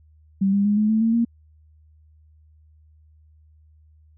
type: tone with pitch steps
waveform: sine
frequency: 194.6 / 200.5 / 206.6 / 212.9 / 219.4 / 226.1 / 233 Hz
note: G3 / G3 / G#3 / G#3 / A3 / A3 / A#3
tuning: -12 / +39 / -9 / +43 / -5 / +47 / -1 cents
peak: -16 dBFS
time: 0.41-1.25 s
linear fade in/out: 10 ms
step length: 120 ms
effects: added 77 Hz sine -51 dBFS peak until 4.17 s